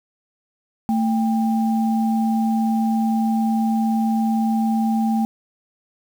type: tone pair together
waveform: sine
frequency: 222.8 / 794 Hz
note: A3 / G5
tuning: +22 / +22 cents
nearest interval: octave + minor seventh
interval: 2200 cents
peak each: -17 / -25 dBFS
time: 0.89-5.25 s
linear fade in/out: 0 ms
effects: 7-bit